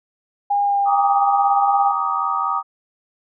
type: tone with pitch glide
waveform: sine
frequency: 811 to 801.2 Hz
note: G#5 to G5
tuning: -41 to +38 cents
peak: -15 dBFS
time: 0.5-1.92 s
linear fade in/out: 10 ms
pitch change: -21 cents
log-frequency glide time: 0.63-0.79 s
type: chord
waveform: sine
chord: Eb major seventh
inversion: first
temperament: equal with one note detuned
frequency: 784 / 932.3 / 1160.5 / 1244.5 Hz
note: G5 / Bb5 / D6 / Eb6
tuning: 0 / 0 / -21 / 0 cents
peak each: -26 / -26 / -24 / -21 dBFS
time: 0.85-2.63 s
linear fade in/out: 50 ms
effects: none